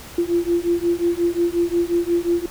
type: beating tone pair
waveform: sine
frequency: 341.7 / 347.3 Hz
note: F4 / F4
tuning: -38 / -10 cents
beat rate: 5.6 Hz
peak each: -20 dBFS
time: 0.18-2.46 s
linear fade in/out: 5 ms
effects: added 67 Hz sine -48 dBFS peak until 2.5 s + pink hiss -39 dBFS RMS until 2.5 s